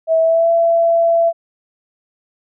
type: tone with pitch glide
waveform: sine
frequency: 649 to 671.1 Hz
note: E5 to E5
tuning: -27 to +31 cents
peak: -10 dBFS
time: 0.07-1.33 s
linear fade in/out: 50 ms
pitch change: +58 cents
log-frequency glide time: 0.2-0.5 s
effects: none